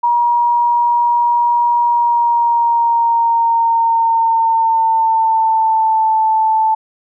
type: tone with pitch glide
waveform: sine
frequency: 953 to 879 Hz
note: A#5 to A5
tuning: +38 to -2 cents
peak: -10 dBFS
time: 0.03-6.75 s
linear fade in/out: 10 ms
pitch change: -140 cents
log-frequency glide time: 1.79-6.16 s
effects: none